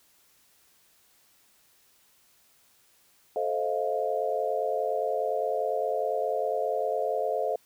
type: chord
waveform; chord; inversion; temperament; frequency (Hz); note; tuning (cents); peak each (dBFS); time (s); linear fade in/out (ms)
sine; F dominant seventh; first; just; 436.5 / 523.8 / 628.6 / 698.5; A4 / C5 / Eb5 / F5; -14 / +2 / +18 / 0; -31; 3.36-7.56; 2
effects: white hiss -63 dBFS RMS until 7.65 s